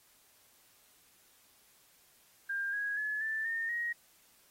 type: tone with pitch steps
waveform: sine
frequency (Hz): 1600 / 1653.6 / 1708.9 / 1766.1 / 1825.2 / 1886.3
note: G6 / G#6 / G#6 / A6 / A#6 / A#6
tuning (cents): +35 / -8 / +49 / +6 / -37 / +20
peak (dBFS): -32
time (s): 2.49-3.93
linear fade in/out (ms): 10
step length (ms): 240
effects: white hiss -65 dBFS RMS until 4.5 s + AAC 48 kbps